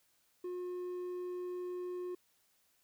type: tone with hard clipping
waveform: sine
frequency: 359.4 Hz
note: F4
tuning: 50 cents sharp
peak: -39 dBFS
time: 0.44-2.15 s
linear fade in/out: 5 ms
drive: 3 dB
effects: white hiss -73 dBFS RMS until 2.83 s